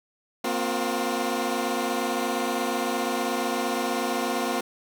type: chord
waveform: 15% pulse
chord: Bb suspended second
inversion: none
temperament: equal with one note detuned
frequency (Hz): 233.1 / 261.6 / 357.4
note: Bb3 / C4 / F4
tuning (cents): 0 / 0 / +40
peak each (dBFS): -23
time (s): 0.44-4.61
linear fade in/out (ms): 5
effects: none